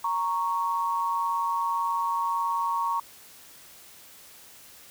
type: tone pair together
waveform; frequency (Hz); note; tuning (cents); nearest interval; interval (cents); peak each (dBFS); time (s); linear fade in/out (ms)
sine; 930.4 / 1108.7; A#5 / C#6; -4 / 0; minor third; 304; -27; 0.04-3; 5
effects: white hiss -50 dBFS RMS until 4.9 s